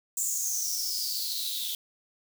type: noise with high-pass filter sweep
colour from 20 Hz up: blue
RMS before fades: -31 dBFS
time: 0.17-1.75 s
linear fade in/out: 2 ms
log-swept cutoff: 7400 to 3400 Hz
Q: 9.4
effects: none